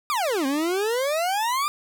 40% pulse exponential two-way sweep, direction down then up, 1245 to 261.6 to 1218 Hz, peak -21 dBFS, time 0.1-1.68 s, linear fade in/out 0 ms, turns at 0.46 s, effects none

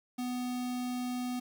square tone with notch filter, 248.4 Hz, B3, 10 cents sharp, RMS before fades -35 dBFS, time 0.18-1.4 s, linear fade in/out 10 ms, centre 1600 Hz, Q 1.8, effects 10-bit

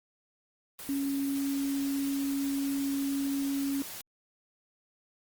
sine tone in noise, 277.2 Hz, C#4, in tune, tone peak -28 dBFS, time 0.89-3.82 s, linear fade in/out 0 ms, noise white, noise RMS -42 dBFS, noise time 0.79-4.01 s, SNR +11 dB, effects Opus 24 kbps

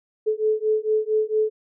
sine beating tone pair, 430.2 / 434.6 Hz, A4 / A4, -39 / -21 cents, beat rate 4.4 Hz, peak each -22 dBFS, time 0.26-1.5 s, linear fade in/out 20 ms, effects none

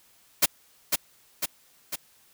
white noise with echo, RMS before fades -19 dBFS, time 0.42-0.46 s, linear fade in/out 10 ms, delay 500 ms, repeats 3, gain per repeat -4 dB, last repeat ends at 1.96 s, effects white hiss -60 dBFS RMS until 2.33 s

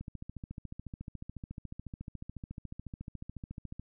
click train, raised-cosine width 5 ms, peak -29 dBFS, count 54, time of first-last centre 0.01-3.796 s, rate 14 Hz, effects none

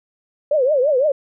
sine tone with vibrato, 554.4 Hz, C#5, in tune, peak -13 dBFS, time 0.51-1.12 s, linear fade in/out 5 ms, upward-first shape triangle, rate 5.9 Hz, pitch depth 240 cents each way, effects none

